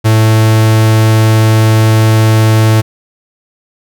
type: tone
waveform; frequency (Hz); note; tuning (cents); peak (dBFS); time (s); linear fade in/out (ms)
45% pulse; 110.1; A2; +2; -5; 0.04-2.82; 20
effects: none